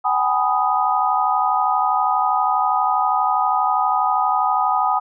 sine chord, G# minor seventh, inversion third, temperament equal with one note detuned, 758.2 / 830.6 / 987.8 / 1244.5 Hz, F#5 / G#5 / B5 / D#6, +42 / 0 / 0 / 0 cents, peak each -21 / -21 / -23 / -20 dBFS, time 0.04-5 s, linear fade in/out 20 ms, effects none

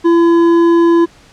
triangle tone with hard clipping, 337.7 Hz, E4, 42 cents sharp, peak -8 dBFS, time 0.04-1.06 s, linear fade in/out 20 ms, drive 11 dB, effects pink hiss -44 dBFS RMS until 1.32 s + low-pass 7000 Hz 12 dB/octave

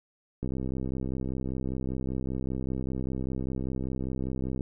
click train, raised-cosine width 3 ms, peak -20 dBFS, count 273, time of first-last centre 0.43-4.608 s, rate 65.1 Hz, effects none

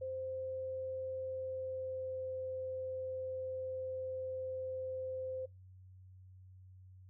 sine tone with pitch glide, 522 to 518.7 Hz, C5 to C5, -4 to -15 cents, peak -38 dBFS, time 0.01-5.46 s, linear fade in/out 10 ms, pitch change -11 cents, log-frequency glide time 1.22-2.35 s, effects noise-tail reverb RT60 0.2 s tail -23 dB re dry + added 93 Hz sine -54 dBFS peak until 7.09 s

